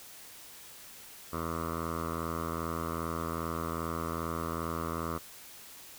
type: tone with low-pass filter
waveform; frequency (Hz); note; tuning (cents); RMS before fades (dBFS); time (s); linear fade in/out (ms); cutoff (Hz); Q
10% pulse; 82.5; E2; +2; -35; 1.32-5.19; 20; 1200; 3.9
effects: white hiss -50 dBFS RMS until 5.98 s